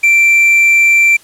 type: tone with quantisation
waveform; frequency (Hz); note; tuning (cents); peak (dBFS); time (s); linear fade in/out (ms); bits
triangle; 2349; D7; 0; -4; 0.03-1.17; 10; 5
effects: white hiss -43 dBFS RMS until 1.23 s + low-pass 11000 Hz 12 dB/octave